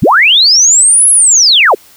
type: linear two-way sweep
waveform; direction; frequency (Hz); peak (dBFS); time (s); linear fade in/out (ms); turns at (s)
sine; up then down; 62.7 to 10840 to 284.4; -3; 0.02-1.75; 10; 1.1
effects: white hiss -41 dBFS RMS until 1.96 s